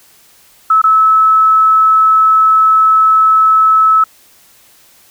sine tone with dropouts, 1300 Hz, E6, 24 cents flat, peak -5 dBFS, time 0.7-4.04 s, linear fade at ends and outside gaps 5 ms, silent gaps 0.817-0.839 s, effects white hiss -46 dBFS RMS until 5.1 s

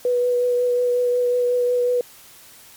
sine tone with vibrato, 490.9 Hz, B4, 10 cents flat, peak -16 dBFS, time 0.05-2.01 s, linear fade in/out 2 ms, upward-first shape triangle, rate 5.5 Hz, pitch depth 16 cents each way, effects white hiss -46 dBFS RMS until 2.76 s + MP3 96 kbps

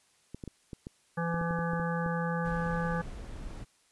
clicks, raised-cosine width 3 ms, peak -27 dBFS, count 12, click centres 0.346 / 0.438 / 0.477 / 0.732 / 0.869 / 1.343 / 1.413 / 1.509 / 1.59 / 1.734 / 1.798 / 2.062 s
harmonic tone, 168.6 Hz, E3, 39 cents sharp, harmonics 1 / 3 / 5 / 7 / 9 / 10, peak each -31 / -36 / -38 / -39 / -41 / -41 dBFS, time 1.17-3.02 s, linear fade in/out 10 ms
brown noise, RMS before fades -41 dBFS, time 2.44-3.65 s, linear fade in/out 20 ms
effects white hiss -67 dBFS RMS until 3.91 s + resampled to 24000 Hz

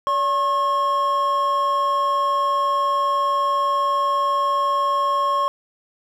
triangle tone pair together, 573.7 / 1083 Hz, D5 / C#6, -41 / -41 cents, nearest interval major seventh, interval 1100 cents, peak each -24 / -16 dBFS, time 0.07-5.48 s, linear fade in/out 0 ms, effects none

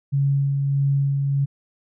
sine tone with tremolo, 139.3 Hz, C#3, 9 cents sharp, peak -16 dBFS, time 0.12-1.46 s, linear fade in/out 20 ms, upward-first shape sine, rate 1.6 Hz, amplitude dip 30%, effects none

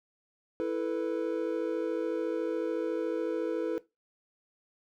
triangle chord, E suspended fourth, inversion none, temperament equal, 329.6 / 440 / 493.9 Hz, E4 / A4 / B4, 0 / 0 / 0 cents, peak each -31 dBFS, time 0.6-3.78 s, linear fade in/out 0 ms, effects noise-tail reverb RT60 0.2 s tail -17 dB re dry

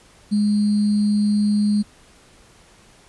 sine tone with sample-and-hold, 207.8 Hz, G#3, 1 cent sharp, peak -15 dBFS, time 0.31-1.83 s, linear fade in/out 20 ms, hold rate 4410 Hz, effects pink hiss -51 dBFS RMS until 3.08 s + resampled to 24000 Hz

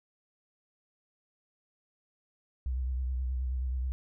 sine tone with vibrato, 63.7 Hz, C2, 46 cents flat, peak -29 dBFS, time 2.66-3.92 s, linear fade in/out 0 ms, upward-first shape sine, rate 9.4 Hz, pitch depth 55 cents each way, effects none

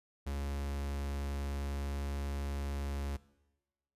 45% pulse tone, 70.2 Hz, C#2, 22 cents sharp, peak -35 dBFS, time 0.26-3.17 s, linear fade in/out 10 ms, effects noise-tail reverb RT60 1.0 s tail -19 dB re dry + resampled to 32000 Hz

